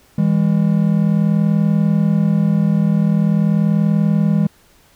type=tone pair together; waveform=triangle; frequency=162.28 / 202.7 Hz; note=E3 / G#3; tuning=-27 / -42 cents; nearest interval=major third; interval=385 cents; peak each=-13 dBFS; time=0.18-4.47 s; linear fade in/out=5 ms; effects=pink hiss -52 dBFS RMS until 4.95 s